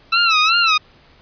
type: tone with vibrato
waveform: 15% pulse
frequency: 1318.5 Hz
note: E6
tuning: in tune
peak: -5 dBFS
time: 0.12-0.78 s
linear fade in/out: 10 ms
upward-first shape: sine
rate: 2.7 Hz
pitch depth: 110 cents each way
effects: pink hiss -50 dBFS RMS until 1.21 s + resampled to 11025 Hz